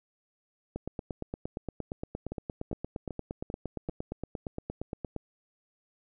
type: two click trains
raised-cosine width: 2 ms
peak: -21 / -23 dBFS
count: 39 / 5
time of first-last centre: 0.76-5.163 / 2.32-3.895 s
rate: 8.63 / 2.54 Hz
effects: none